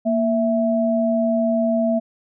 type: tone pair together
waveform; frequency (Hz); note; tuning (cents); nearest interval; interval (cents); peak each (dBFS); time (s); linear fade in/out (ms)
sine; 233.1 / 659.3; A#3 / E5; 0 / 0; octave + tritone; 1800; -19; 0.05-2; 20
effects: none